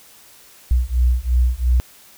sine beating tone pair, 60.2 / 63.1 Hz, B1 / B1, -44 / +38 cents, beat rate 2.9 Hz, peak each -17 dBFS, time 0.71-1.8 s, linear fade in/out 0 ms, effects white hiss -47 dBFS RMS until 2.17 s

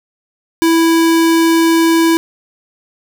square tone, 329.6 Hz, E4, in tune, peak -9 dBFS, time 0.62-2.17 s, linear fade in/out 0 ms, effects none

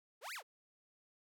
sawtooth exponential two-way sweep, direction up then down, 385.8 to 2637 to 385.8 Hz, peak -40 dBFS, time 0.21-0.43 s, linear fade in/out 50 ms, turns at 0.34 s, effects none

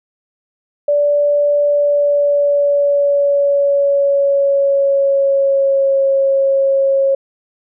sine tone with pitch glide, 581 to 545.2 Hz, D5 to C#5, -19 to -29 cents, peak -10 dBFS, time 0.88-7.15 s, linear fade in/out 5 ms, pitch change -110 cents, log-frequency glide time 1.65-6.02 s, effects none

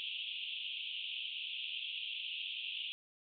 pink band-pass noise, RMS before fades -42 dBFS, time 0-2.92 s, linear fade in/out 0 ms, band 2600 to 3500 Hz, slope 96 dB/octave, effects none

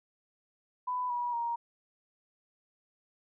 sine tone with pitch steps, 997 / 967.5 / 938.9 Hz, B5 / B5 / A#5, +16 / -36 / +12 cents, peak -30 dBFS, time 0.87-1.56 s, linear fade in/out 10 ms, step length 230 ms, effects none

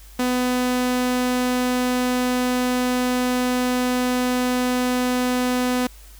sawtooth tone, 250 Hz, B3, 21 cents sharp, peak -15 dBFS, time 0.19-5.87 s, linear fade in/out 5 ms, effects added 50 Hz sine -42 dBFS peak until 6.19 s + white hiss -49 dBFS RMS until 6.19 s

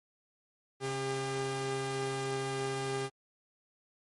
sawtooth tone pair together, 134.75 / 401 Hz, C#3 / G4, -49 / +39 cents, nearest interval octave + perfect fifth, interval 1888 cents, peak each -34 / -30 dBFS, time 0.8-3.1 s, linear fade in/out 50 ms, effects MP3 48 kbps

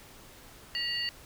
sine tone cluster, 1927 / 2826 / 4494 Hz, B6 / F7 / C#8, -43 / +20 / +23 cents, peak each -36 / -34 / -33 dBFS, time 0.75-1.09 s, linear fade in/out 0 ms, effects pink hiss -52 dBFS RMS until 1.25 s

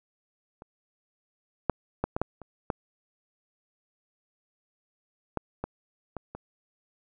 clicks, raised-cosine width 1 ms, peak -30 / -8 / -12 / -15 / -11 / -29 / -13 / -14 / -17 / -21 / -24 dBFS, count 11, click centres 0.621 / 1.697 / 2.04 / 2.165 / 2.216 / 2.417 / 2.702 / 5.373 / 5.64 / 6.167 / 6.35 s, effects none

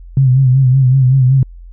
sine tone with vibrato, 130.81 Hz, C3, in tune, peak -6 dBFS, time 0.17-1.43 s, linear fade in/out 2 ms, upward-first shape sine, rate 5.3 Hz, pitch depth 71 cents each way, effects added 43 Hz sine -31 dBFS peak until 1.72 s

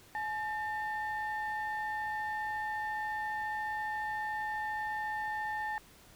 sine tone pair together, 852 / 1803.6 Hz, G#5 / A6, +44 / +42 cents, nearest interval octave + minor second, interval 1298 cents, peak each -34 / -36 dBFS, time 0.15-5.78 s, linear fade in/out 0 ms, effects tanh soft clip ceiling -28 dBFS + pink hiss -58 dBFS RMS until 6.15 s

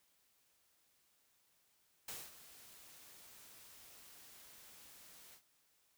white noise with ADSR envelope, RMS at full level -45 dBFS, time 2.08-5.42 s, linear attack 4 ms, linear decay 220 ms, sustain -14 dB, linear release 86 ms, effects white hiss -75 dBFS RMS until 5.97 s

